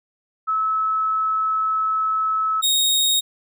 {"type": "tone pair in turn", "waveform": ["sine", "sawtooth"], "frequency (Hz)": [1298, 3744], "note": ["E6", "A#7"], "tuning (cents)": [-27, 7], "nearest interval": "octave + tritone", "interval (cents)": 1834, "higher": "second", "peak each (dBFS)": [-18, -13], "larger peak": "second", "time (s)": [[0.47, 2.62], [2.62, 3.21]], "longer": "first", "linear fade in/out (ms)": 20, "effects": []}